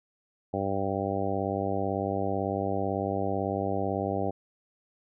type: harmonic tone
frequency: 98 Hz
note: G2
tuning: in tune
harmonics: 1 / 2 / 3 / 4 / 5 / 6 / 7 / 8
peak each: -35 / -35 / -35 / -35 / -35 / -35 / -35 / -35 dBFS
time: 0.53-4.31 s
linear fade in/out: 10 ms
effects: none